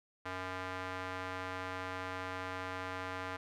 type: tone with band-pass filter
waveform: square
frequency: 92.5 Hz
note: F#2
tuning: in tune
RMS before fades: -41 dBFS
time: 0.25-3.37 s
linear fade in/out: 10 ms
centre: 1400 Hz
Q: 1.1
effects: none